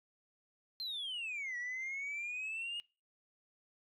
sine exponential two-way sweep, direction down then up, 4205 to 1918 to 2879 Hz, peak -36 dBFS, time 0.8-2.8 s, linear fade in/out 0 ms, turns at 1.57 s, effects noise-tail reverb RT60 0.3 s tail -23 dB re dry + tanh soft clip ceiling -36 dBFS

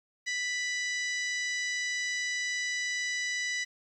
harmonic tone, 987.8 Hz, B5, in tune, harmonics 2 / 3 / 4 / 5 / 6 / 7 / 8, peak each -31 / -43 / -40 / -43 / -40 / -48 / -49 dBFS, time 0.26-3.65 s, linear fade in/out 20 ms, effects 11-bit

